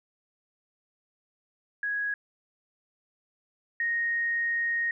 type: tone pair in turn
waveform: sine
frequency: 1661.2 / 1864.6 Hz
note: G#6 / A#6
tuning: 0 / 0 cents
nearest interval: major second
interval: 200 cents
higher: second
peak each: -27 / -25 dBFS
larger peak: second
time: 1.83-2.14 / 3.8-4.91 s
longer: second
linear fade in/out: 2 ms
effects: none